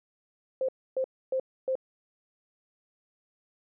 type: tone bursts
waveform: sine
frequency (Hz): 523.3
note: C5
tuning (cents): 0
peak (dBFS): -25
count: 4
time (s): 0.61-1.754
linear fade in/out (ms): 2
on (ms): 76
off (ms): 280
effects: none